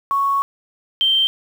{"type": "tone pair in turn", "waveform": "sine", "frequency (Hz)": [1108.7, 3136], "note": ["C#6", "G7"], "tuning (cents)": [0, 0], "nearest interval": "octave + tritone", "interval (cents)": 1800, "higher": "second", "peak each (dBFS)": [-15, -13], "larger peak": "second", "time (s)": [[0.11, 0.42], [1.01, 1.27]], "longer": "first", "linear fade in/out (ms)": 0, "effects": ["7-bit"]}